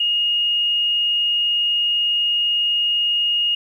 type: tone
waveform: sine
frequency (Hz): 2858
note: F7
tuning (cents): +39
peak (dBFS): -16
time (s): 0-3.55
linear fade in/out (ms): 5
effects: 9-bit